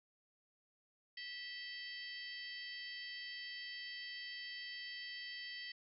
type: harmonic tone with a mistuned harmonic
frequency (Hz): 653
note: E5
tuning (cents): -17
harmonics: 3 / 4 / 5 / 6 / 7 / 8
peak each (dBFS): -48 / -58 / -51 / -60 / -51 / -57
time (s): 1.17-5.72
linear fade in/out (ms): 5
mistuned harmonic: 5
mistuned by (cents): -64
effects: none